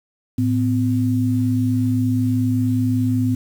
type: tone pair together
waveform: sine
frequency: 109 / 254.2 Hz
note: A2 / C4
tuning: -16 / -50 cents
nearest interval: octave + minor third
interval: 1466 cents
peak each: -19 / -18 dBFS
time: 0.38-3.35 s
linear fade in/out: 5 ms
effects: 7-bit